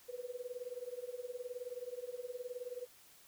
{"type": "tone with tremolo", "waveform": "sine", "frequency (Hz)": 493.9, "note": "B4", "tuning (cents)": 0, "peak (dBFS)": -37, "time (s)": [0.08, 2.87], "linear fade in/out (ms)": 20, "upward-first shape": "triangle", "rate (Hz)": 19, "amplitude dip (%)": 100, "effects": ["white hiss -62 dBFS RMS until 3.27 s"]}